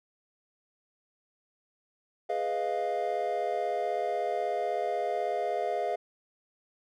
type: chord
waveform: triangle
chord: F half-diminished seventh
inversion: first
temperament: equal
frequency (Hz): 415.3 / 493.9 / 622.3 / 698.5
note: Ab4 / Cb5 / Eb5 / F5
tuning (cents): 0 / 0 / 0 / 0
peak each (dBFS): -33 / -34 / -32 / -29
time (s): 2.29-5.96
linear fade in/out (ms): 10
effects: none